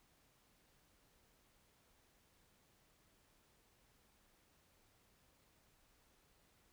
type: silence
effects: pink hiss -73 dBFS RMS until 6.72 s